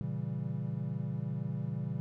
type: chord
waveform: triangle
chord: A# diminished seventh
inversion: none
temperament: equal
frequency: 116.54 / 138.59 / 164.81 / 196 Hz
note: A#2 / C#3 / E3 / G3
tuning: 0 / 0 / 0 / 0 cents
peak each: -37 / -35 / -37 / -39 dBFS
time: 0.01-2 s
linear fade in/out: 0 ms
effects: none